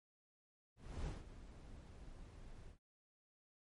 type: noise with ADSR envelope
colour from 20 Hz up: brown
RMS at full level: -42 dBFS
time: 0.76-2.79 s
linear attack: 300 ms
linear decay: 170 ms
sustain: -13 dB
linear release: 120 ms
effects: MP3 48 kbps